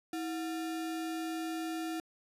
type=tone with sample-and-hold; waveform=sine; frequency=323.5 Hz; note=E4; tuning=32 cents flat; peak=-34 dBFS; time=0.13-2 s; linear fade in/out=2 ms; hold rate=1050 Hz; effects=resampled to 32000 Hz